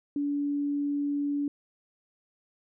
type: tone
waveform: sine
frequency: 287.1 Hz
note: D4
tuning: 39 cents flat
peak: -26 dBFS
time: 0.16-1.48 s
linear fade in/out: 2 ms
effects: none